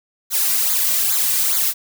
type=noise with flanger; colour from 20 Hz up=blue; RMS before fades=-18 dBFS; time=0.3-1.74 s; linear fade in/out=50 ms; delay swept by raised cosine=0.35 to 2.35 ms; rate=2.4 Hz; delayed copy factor=-0.85; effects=none